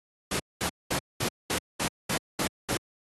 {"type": "noise bursts", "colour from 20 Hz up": "pink", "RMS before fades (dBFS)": -28, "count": 9, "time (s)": [0.31, 2.773], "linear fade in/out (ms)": 5, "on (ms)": 87, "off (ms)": 210, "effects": ["high-pass 100 Hz 12 dB/octave", "AAC 32 kbps"]}